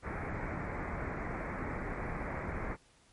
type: low-pass noise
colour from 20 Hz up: pink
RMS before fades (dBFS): -38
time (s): 0.02-2.77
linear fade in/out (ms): 50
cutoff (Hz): 2300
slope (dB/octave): 96
effects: pink hiss -65 dBFS RMS until 3.12 s + MP3 48 kbps